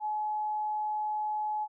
sine tone, 850 Hz, G#5, 40 cents sharp, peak -29 dBFS, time 0-1.68 s, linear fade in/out 50 ms, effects none

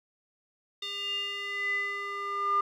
square tone with band-pass filter sweep, 401.7 Hz, G4, 42 cents sharp, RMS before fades -32 dBFS, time 0.82-2.61 s, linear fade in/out 5 ms, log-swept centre 3400 to 1200 Hz, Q 7.9, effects none

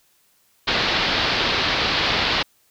white low-pass noise, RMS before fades -21 dBFS, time 0.67-2.43 s, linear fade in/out 10 ms, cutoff 4600 Hz, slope 48 dB/octave, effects white hiss -61 dBFS RMS until 2.7 s

